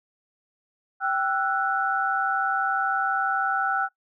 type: tone cluster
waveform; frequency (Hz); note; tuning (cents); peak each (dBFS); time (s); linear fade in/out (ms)
sine; 781 / 1333 / 1473; G5 / E6 / F#6; -7 / +19 / -8; -26; 1-3.89; 50
effects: noise-tail reverb RT60 0.1 s tail -18 dB re dry